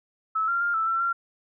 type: tone with pitch steps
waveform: sine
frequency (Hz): 1303 / 1382 / 1402 / 1320 / 1346 / 1376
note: E6 / F6 / F6 / E6 / E6 / F6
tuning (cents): -20 / -19 / +6 / +2 / +36 / -26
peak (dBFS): -22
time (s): 0.35-1.13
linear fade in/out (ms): 10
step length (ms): 130
effects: none